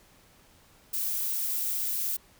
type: noise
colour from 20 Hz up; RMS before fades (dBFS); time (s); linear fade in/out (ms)
violet; -30; 0.93-2.17; 10
effects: pink hiss -59 dBFS RMS until 2.39 s